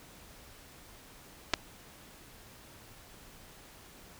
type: clicks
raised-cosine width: 0.2 ms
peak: -9 dBFS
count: 2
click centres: 1.536 / 1.539 s
effects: pink hiss -54 dBFS RMS until 4.19 s

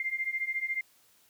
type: beating tone pair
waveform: sine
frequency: 2093 / 2107 Hz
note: C7 / C7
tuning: 0 / +12 cents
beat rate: 14 Hz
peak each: -34 / -32 dBFS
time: 0-0.81 s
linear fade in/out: 2 ms
effects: white hiss -64 dBFS RMS until 1.29 s + high-pass 60 Hz 12 dB/octave

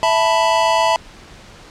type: chord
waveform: square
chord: E suspended fourth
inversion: none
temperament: equal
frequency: 659.3 / 880 / 987.8 Hz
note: E5 / A5 / B5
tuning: 0 / 0 / 0 cents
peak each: -18 dBFS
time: 0.03-0.96 s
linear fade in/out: 0 ms
effects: pink hiss -41 dBFS RMS until 1.7 s + low-pass 6000 Hz 12 dB/octave

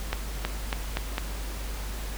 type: accelerating click train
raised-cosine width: 0.3 ms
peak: -11 dBFS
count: 5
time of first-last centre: 0.13-1.181 s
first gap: 320 ms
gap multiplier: 0.87
effects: added 50 Hz sine -32 dBFS peak until 2.17 s + pink hiss -40 dBFS RMS until 2.17 s

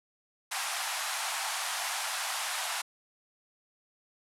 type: band-pass noise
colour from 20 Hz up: pink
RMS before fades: -34 dBFS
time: 0.51-2.82 s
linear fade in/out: 10 ms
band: 700 to 12000 Hz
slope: 48 dB/octave
effects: none

